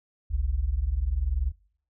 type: tone pair together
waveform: sine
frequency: 49.53 / 70 Hz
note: G1 / C#2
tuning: +19 / +18 cents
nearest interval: tritone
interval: 599 cents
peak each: -26 dBFS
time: 0.3-1.52 s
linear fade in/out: 20 ms
effects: noise-tail reverb RT60 0.6 s tail -25 dB re dry